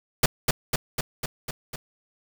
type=noise with echo; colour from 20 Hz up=pink; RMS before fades=-17 dBFS; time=0.23-0.26 s; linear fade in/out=5 ms; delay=250 ms; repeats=6; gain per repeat=-3 dB; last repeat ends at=1.76 s; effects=none